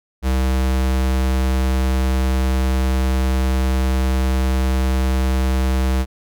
square tone, 65 Hz, C2, 11 cents flat, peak -16 dBFS, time 0.22-6.06 s, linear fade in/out 50 ms, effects none

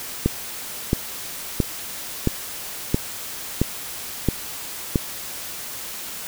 click train, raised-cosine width 3 ms, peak -4 dBFS, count 8, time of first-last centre 0.26-4.958 s, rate 1.49 Hz, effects white hiss -33 dBFS RMS until 6.27 s

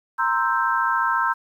sine chord, C dominant seventh, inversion third, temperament equal, 932.3 / 1046.5 / 1318.5 / 1568 Hz, Bb5 / C6 / E6 / G6, 0 / 0 / 0 / 0 cents, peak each -24 dBFS, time 0.18-1.34 s, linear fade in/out 20 ms, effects 9-bit

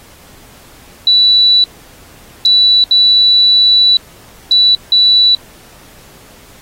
sine tone bursts at uneven times, 3951 Hz, B7, in tune, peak -5 dBFS, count 5, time 1.07-1.64 / 2.45-2.84 / 2.91-3.97 / 4.51-4.75 / 4.92-5.35 s, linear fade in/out 2 ms, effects pink hiss -41 dBFS RMS until 6.61 s + AAC 48 kbps

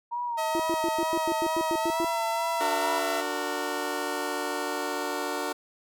sine tone with vibrato, 936 Hz, A#5, 7 cents sharp, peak -28 dBFS, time 0.11-3 s, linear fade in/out 20 ms, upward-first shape sine, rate 2.2 Hz, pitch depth 65 cents each way
sawtooth tone with pitch glide, 636 to 670.3 Hz, D#5 to E5, +38 to +29 cents, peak -25 dBFS, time 0.37-3.22 s, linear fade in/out 20 ms, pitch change +91 cents, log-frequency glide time 1.76-2.09 s
sine tone bursts, 337.8 Hz, E4, 42 cents sharp, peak -26 dBFS, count 11, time 0.55-2.046 s, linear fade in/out 0 ms, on 46 ms, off 99 ms
15% pulse chord, D augmented, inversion none, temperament just, 293.7 / 367.1 / 458.9 Hz, D4 / F#4 / A#4, 0 / -14 / -27 cents, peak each -27 dBFS, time 2.6-5.53 s, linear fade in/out 10 ms
effects none

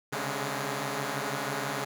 5% pulse tone cluster, 133.3 / 139.9 / 145.6 / 208.1 Hz, C3 / C#3 / D3 / G#3, +33 / +16 / -15 / +4 cents, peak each -25 dBFS, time 0.12-1.85 s, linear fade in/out 10 ms, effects none

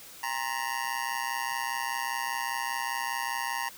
25% pulse tone with amplitude modulation, 932.3 Hz, A#5, in tune, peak -22 dBFS, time 0.23-3.69 s, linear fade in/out 5 ms, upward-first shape sine, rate 125 Hz, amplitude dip 100%, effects white hiss -48 dBFS RMS until 3.77 s

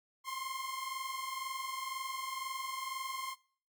sawtooth tone pair together, 1046.5 / 1068.5 Hz, C6 / C6, 0 / +36 cents, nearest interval unison, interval 36 cents, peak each -37 / -36 dBFS, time 0.24-3.36 s, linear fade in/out 50 ms, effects noise-tail reverb RT60 0.5 s tail -22 dB re dry + MP3 96 kbps

